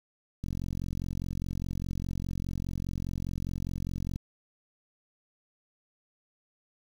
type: click train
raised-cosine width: 5 ms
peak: -22 dBFS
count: 168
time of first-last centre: 0.44-4.159 s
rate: 44.9 Hz
effects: 8-bit